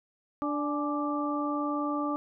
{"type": "harmonic tone with a mistuned harmonic", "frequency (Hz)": 293.7, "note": "D4", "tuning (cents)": 0, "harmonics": [1, 2, 3, 4], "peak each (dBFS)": [-30, -36, -38, -33], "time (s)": [0.42, 2.16], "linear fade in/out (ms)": 0, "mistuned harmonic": 3, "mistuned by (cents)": -65, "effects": []}